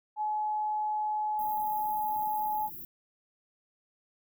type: tone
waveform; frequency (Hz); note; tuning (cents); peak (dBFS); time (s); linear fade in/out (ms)
sine; 851; G#5; +42; -28; 0.16-2.7; 50
type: band-stop noise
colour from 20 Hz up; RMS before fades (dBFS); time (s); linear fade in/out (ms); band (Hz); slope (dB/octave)
white; -43; 1.39-2.85; 2; 380 to 12000; 96
effects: none